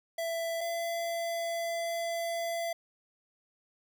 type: tone pair in turn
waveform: square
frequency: 665 / 675.1 Hz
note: E5 / E5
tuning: +15 / +41 cents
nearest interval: unison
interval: 26 cents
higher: second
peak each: -32 / -32 dBFS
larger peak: neither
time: 0.18-0.61 / 0.61-2.73 s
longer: second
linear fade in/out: 5 ms
effects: none